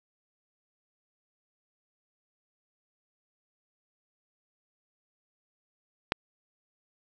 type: click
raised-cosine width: 0.3 ms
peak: -8 dBFS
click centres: 6.121 s
effects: none

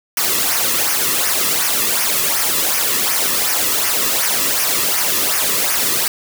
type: noise with flanger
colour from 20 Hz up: white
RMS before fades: -17 dBFS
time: 0.17-6.08 s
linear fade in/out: 2 ms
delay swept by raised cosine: 0.25 to 1.35 ms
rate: 2.7 Hz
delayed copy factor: -0.65
effects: none

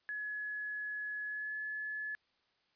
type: tone with pitch glide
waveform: sine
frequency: 1695 to 1714.7 Hz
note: G#6 to A6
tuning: +35 to -45 cents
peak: -37 dBFS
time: 0.09-2.15 s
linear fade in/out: 0 ms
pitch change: +20 cents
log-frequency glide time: 1.26-1.55 s
effects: white hiss -75 dBFS RMS until 2.75 s + resampled to 11025 Hz

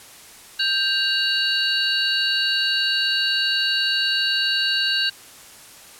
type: tone cluster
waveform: sine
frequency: 1573 / 2826 / 3922 / 4454 Hz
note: G6 / F7 / B7 / C#8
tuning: +6 / +20 / -13 / +7 cents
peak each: -24 dBFS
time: 0.59-5.1 s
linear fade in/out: 10 ms
effects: white hiss -44 dBFS RMS until 5.99 s + low-pass 12000 Hz 12 dB/octave

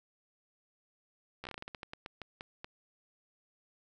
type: slowing click train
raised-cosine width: 0.3 ms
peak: -26 dBFS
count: 16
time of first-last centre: 1.44-2.645 s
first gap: 13 ms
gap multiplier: 1.23
effects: none

